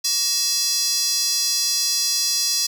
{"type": "tone with high-pass filter", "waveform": "square", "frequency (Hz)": 375.7, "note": "F#4", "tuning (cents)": 26, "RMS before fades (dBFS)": -21, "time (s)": [0.04, 2.67], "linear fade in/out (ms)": 10, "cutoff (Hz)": 5100, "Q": 3.9, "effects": []}